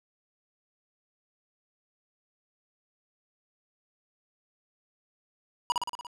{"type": "tone with echo", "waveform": "square", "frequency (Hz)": 969, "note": "B5", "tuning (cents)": -33, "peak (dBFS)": -23, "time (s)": [5.7, 5.72], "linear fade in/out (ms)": 0, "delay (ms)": 58, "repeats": 6, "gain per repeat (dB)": -3, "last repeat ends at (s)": 6.068, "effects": ["low-pass 9000 Hz 12 dB/octave"]}